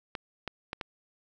clicks, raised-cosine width 0.3 ms, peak -18 dBFS, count 4, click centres 0.152 / 0.477 / 0.731 / 0.812 s, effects none

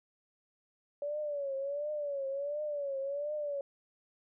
sine tone with vibrato, 571 Hz, D5, 49 cents flat, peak -33 dBFS, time 1.02-3.61 s, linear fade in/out 2 ms, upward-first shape triangle, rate 1.4 Hz, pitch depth 110 cents each way, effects none

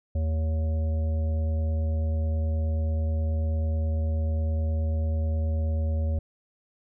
harmonic tone with a mistuned harmonic, 79.5 Hz, D#2, 38 cents sharp, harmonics 1 / 3 / 5 / 7 / 9, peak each -23 / -38 / -48 / -39 / -52 dBFS, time 0.15-6.19 s, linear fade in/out 5 ms, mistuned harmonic 3, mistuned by -69 cents, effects none

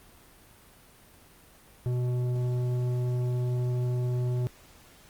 sine tone with tanh clipping, 123.9 Hz, B2, 6 cents sharp, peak -27 dBFS, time 1.86-4.47 s, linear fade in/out 0 ms, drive 11 dB, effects pink hiss -55 dBFS RMS until 5.09 s + Opus 32 kbps

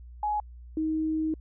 sine tone pair in turn, 840 / 314.6 Hz, G#5 / D#4, +19 / +19 cents, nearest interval octave + perfect fourth, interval 1700 cents, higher first, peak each -25 dBFS, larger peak neither, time 0.23-0.4 / 0.77-1.34 s, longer second, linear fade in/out 2 ms, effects added 60 Hz sine -43 dBFS peak until 1.4 s

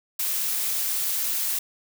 blue noise, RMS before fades -26 dBFS, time 0.19-1.59 s, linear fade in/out 5 ms, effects none

